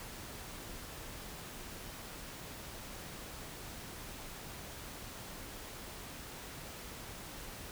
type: silence
effects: pink hiss -47 dBFS RMS until 7.71 s